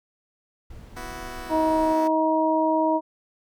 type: noise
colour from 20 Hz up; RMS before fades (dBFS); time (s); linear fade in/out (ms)
brown; -41; 0.7-1.93; 5
type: chord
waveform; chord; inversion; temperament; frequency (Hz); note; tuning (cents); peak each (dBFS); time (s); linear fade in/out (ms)
10% pulse; B suspended fourth; none; just; 246.9 / 329.3 / 370.4; B3 / E4 / F#4; 0 / -2 / +2; -32; 0.96-2.08; 10
type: harmonic tone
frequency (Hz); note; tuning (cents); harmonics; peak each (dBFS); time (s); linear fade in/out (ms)
316.6; D#4; +30; 1 / 2 / 3; -23 / -23 / -23; 1.49-3.01; 50
effects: none